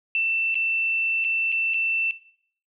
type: tone with dropouts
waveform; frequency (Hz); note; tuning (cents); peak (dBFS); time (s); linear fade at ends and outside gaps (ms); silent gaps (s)
sine; 2675; E7; +25; -20; 0.15-2.11; 1; 0.544-0.554 / 1.242-1.247 / 1.519-1.524 / 1.737-1.742
effects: noise-tail reverb RT60 0.6 s tail -19 dB re dry